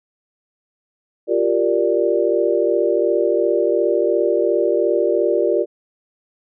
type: chord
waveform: sine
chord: G minor seventh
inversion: third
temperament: equal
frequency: 349.2 / 392 / 466.2 / 587.3 Hz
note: F4 / G4 / Bb4 / D5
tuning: 0 / 0 / 0 / 0 cents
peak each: -20 dBFS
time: 1.27-5.66 s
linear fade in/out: 50 ms
effects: none